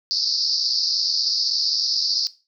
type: band-pass noise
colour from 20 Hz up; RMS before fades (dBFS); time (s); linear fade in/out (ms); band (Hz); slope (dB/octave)
pink; -22; 0.11-2.27; 0; 4400 to 5300; 96
effects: noise-tail reverb RT60 0.3 s tail -17 dB re dry